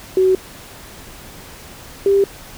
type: tone pair in turn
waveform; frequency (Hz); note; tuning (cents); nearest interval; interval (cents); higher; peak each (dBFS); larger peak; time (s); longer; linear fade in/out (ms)
sine; 375.2 / 396; F#4 / G4; +24 / +18; minor second; 94; second; -10; neither; 0.17-0.35 / 2.06-2.24; neither; 2
effects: pink hiss -38 dBFS RMS until 2.57 s